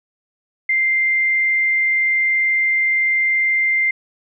sine tone, 2093 Hz, C7, in tune, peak -14 dBFS, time 0.69-3.91 s, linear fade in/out 5 ms, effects none

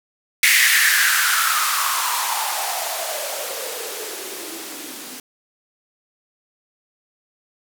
violet noise with band-pass filter sweep, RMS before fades -21 dBFS, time 0.43-5.2 s, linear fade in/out 2 ms, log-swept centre 2100 to 250 Hz, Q 6.4, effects none

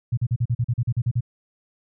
sine tone bursts, 119.5 Hz, A#2, 43 cents sharp, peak -18 dBFS, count 12, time 0.12-1.208 s, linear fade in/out 10 ms, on 54 ms, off 40 ms, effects none

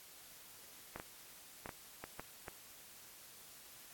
clicks, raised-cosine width 0.5 ms, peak -29 dBFS, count 7, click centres 0.96 / 0.999 / 1.659 / 1.692 / 2.04 / 2.196 / 2.482 s, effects white hiss -57 dBFS RMS until 3.93 s + AAC 64 kbps

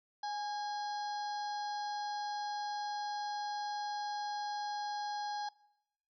harmonic tone with a mistuned harmonic, 830.6 Hz, G#5, in tune, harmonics 1 / 2 / 4 / 5 / 6 / 7, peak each -36 / -48 / -55 / -49 / -51 / -58 dBFS, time 0.23-5.49 s, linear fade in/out 5 ms, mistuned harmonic 2, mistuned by -33 cents, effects noise-tail reverb RT60 0.9 s tail -23 dB re dry

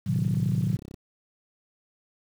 sine chord, A diminished seventh, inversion none, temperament equal with one note detuned, 111.86 / 130.81 / 155.56 / 185 Hz, A2 / C3 / Eb3 / Gb3, +29 / 0 / 0 / 0 cents, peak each -28 dBFS, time 0.06-0.77 s, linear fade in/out 10 ms
click train, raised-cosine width 3 ms, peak -27 dBFS, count 27, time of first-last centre 0.16-0.941 s, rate 33.3 Hz
effects high-pass 60 Hz 12 dB/octave + 8-bit

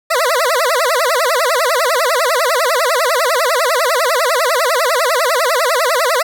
20% pulse tone with vibrato, 570 Hz, C#5, 48 cents sharp, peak -7 dBFS, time 0.1-6.23 s, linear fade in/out 10 ms, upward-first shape sine, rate 10 Hz, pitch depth 300 cents each way, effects none

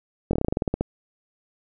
slowing click train, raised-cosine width 2 ms, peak -9 dBFS, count 13, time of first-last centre 0.31-0.81 s, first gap 22 ms, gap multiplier 1.11, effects none

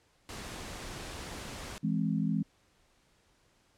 pink noise, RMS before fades -42 dBFS, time 0.29-1.78 s, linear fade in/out 0 ms
sine chord, E augmented, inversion none, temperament equal, 164.81 / 207.7 / 261.6 Hz, E3 / G#3 / B#3, 0 / 0 / 0 cents, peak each -31 / -31 / -34 dBFS, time 1.83-2.43 s, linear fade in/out 10 ms
effects pink hiss -68 dBFS RMS until 3.77 s + low-pass 9000 Hz 12 dB/octave

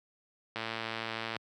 click train, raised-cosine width 0.3 ms, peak -19 dBFS, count 92, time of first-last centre 0.56-1.365 s, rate 113 Hz, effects high-pass 100 Hz 12 dB/octave

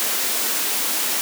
white high-pass noise, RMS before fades -22 dBFS, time 0-1.21 s, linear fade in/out 0 ms, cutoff 200 Hz, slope 48 dB/octave, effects none

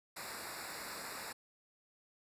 pink noise with comb filter, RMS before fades -45 dBFS, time 0.16-1.33 s, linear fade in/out 10 ms, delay 0.32 ms, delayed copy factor -1, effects resampled to 32000 Hz

